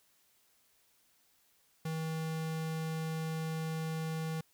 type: tone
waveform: square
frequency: 160 Hz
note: D#3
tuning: 49 cents sharp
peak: -35 dBFS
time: 1.85-4.41 s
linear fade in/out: 5 ms
effects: white hiss -70 dBFS RMS until 4.53 s